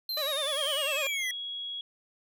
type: linear sweep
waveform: square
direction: down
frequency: 4186 to 1940 Hz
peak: -31 dBFS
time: 0.09-1.31 s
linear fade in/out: 2 ms
type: tone with vibrato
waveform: sawtooth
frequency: 580 Hz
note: D5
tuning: 22 cents flat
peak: -28 dBFS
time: 0.17-1.07 s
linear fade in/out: 2 ms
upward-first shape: sine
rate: 10 Hz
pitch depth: 130 cents each way
type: tone with pitch glide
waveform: sine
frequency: 3282 to 3324 Hz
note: G#7 to G#7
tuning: -21 to +1 cents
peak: -34 dBFS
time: 0.59-1.81 s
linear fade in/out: 2 ms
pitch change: +22 cents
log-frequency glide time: 0.96-1.38 s
effects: none